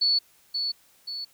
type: tone with echo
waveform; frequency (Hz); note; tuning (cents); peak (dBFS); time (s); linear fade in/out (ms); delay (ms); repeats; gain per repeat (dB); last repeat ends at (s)
sine; 4435; C#8; 0; -19; 0.01-0.19; 10; 530; 2; -6; 1.25
effects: white hiss -60 dBFS RMS until 1.33 s